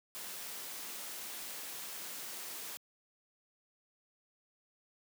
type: noise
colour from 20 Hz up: white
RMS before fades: -44 dBFS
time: 0.15-2.77 s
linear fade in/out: 0 ms
effects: high-pass 200 Hz 12 dB/octave